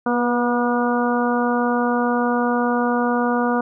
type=harmonic tone with a mistuned harmonic; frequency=241.2 Hz; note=B3; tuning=41 cents flat; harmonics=1 / 2 / 3 / 4 / 5 / 6; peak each=-20 / -23 / -25 / -26 / -27 / -28 dBFS; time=0.06-3.61 s; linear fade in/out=5 ms; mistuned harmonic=2; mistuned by=+18 cents; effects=none